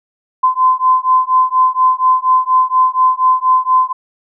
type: beating tone pair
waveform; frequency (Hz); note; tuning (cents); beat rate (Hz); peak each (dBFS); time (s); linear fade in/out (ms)
sine; 1025 / 1029.2; C6 / C6; -36 / -29; 4.2; -12; 0.43-3.93; 10
effects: none